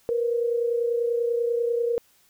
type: tone pair together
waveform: sine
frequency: 469 / 499.2 Hz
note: A#4 / B4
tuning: +11 / +19 cents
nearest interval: minor second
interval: 108 cents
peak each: -22 / -30 dBFS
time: 0.09-1.98 s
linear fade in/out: 0 ms
effects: white hiss -61 dBFS RMS until 2.29 s